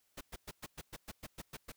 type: noise bursts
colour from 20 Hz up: pink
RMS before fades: -45 dBFS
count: 11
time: 0.17-1.721 s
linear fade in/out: 10 ms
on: 41 ms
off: 110 ms
effects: white hiss -75 dBFS RMS until 1.76 s